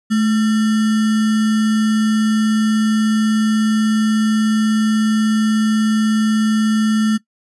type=tone with sample-and-hold; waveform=sine; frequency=216.8 Hz; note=A3; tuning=25 cents flat; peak=-12 dBFS; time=0.1-7.18 s; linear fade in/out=20 ms; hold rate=1575 Hz; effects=noise-tail reverb RT60 0.1 s tail -20 dB re dry + resampled to 24000 Hz